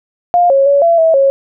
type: tone with pitch steps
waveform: sine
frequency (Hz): 704 / 547 / 564 / 675 / 650 / 547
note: F5 / C#5 / C#5 / E5 / E5 / C#5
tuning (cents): +14 / -23 / +30 / +41 / -24 / -23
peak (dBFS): -6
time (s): 0.34-1.3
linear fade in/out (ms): 0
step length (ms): 160
effects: none